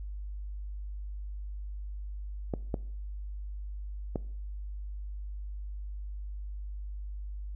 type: clicks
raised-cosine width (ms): 2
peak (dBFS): -17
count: 3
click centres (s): 2.538 / 2.742 / 4.158
effects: noise-tail reverb RT60 0.6 s tail -21 dB re dry + added 50 Hz sine -36 dBFS peak until 7.55 s